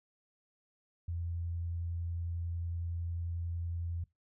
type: tone with vibrato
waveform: sine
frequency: 85.1 Hz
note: F2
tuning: 44 cents flat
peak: -34 dBFS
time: 1.08-4.04 s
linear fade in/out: 5 ms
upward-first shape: sine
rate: 11 Hz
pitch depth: 8 cents each way
effects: noise-tail reverb RT60 0.2 s tail -22 dB re dry